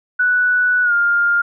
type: tone with pitch glide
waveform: sine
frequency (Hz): 1480 to 1405.8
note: F#6 to F6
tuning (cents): 0 to +11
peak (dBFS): -12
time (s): 0.19-1.42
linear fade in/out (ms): 10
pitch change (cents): -89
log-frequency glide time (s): 0.83-0.93
effects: none